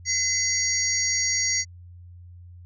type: tone cluster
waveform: sine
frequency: 2035 / 4552 / 5730 / 6630 Hz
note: C7 / C#8 / F8 / G#8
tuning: -49 / +45 / +44 / -4 cents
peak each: -27 dBFS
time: 0.05-1.65 s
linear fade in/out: 50 ms
effects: added 88 Hz sine -42 dBFS peak until 2.65 s